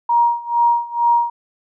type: tone with tremolo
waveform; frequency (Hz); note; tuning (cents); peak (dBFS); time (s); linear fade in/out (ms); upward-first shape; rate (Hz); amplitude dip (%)
sine; 945; A#5; +23; -10; 0.09-1.3; 5; sine; 2.2; 90
effects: none